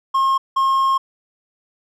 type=tone bursts at uneven times; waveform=triangle; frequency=1074 Hz; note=C6; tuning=45 cents sharp; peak=-12 dBFS; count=2; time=0.14-0.38 / 0.56-0.98 s; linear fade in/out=10 ms; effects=none